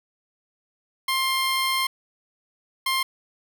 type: tone pair in turn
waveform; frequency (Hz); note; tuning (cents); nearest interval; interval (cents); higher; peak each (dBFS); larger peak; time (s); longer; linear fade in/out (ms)
15% pulse; 1058 / 1058; C6 / C6; +19 / +19; unison; 0; neither; -15; neither; 1.08-1.87 / 2.86-3.03; first; 5
effects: none